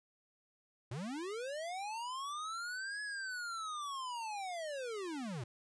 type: linear two-way sweep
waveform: square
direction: up then down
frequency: 107.3 to 1700 to 107.3 Hz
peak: -40 dBFS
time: 0.91-5.44 s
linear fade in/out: 5 ms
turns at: 3.02 s
effects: resampled to 22050 Hz